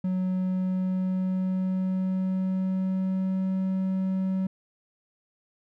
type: tone with pitch glide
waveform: triangle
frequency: 185 to 189.11 Hz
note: F#3 to F#3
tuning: 0 to +38 cents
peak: -22 dBFS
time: 0.04-4.47 s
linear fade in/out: 5 ms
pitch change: +38 cents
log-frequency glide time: 0.16-3.54 s
effects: none